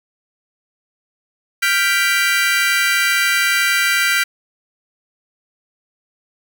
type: chord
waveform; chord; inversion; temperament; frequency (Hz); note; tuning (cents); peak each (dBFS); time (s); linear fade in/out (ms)
35% pulse; G dominant seventh; third; equal; 1396.9 / 1568 / 1975.5 / 2349; F6 / G6 / B6 / D7; 0 / 0 / 0 / 0; -18; 1.62-4.24; 10
effects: none